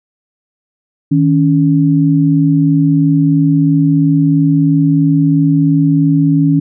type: tone pair together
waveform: sine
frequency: 157.3 / 280.3 Hz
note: D#3 / C#4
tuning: +19 / +19 cents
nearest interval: minor seventh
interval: 1000 cents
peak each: -10 dBFS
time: 1.11-6.6 s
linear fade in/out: 10 ms
effects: none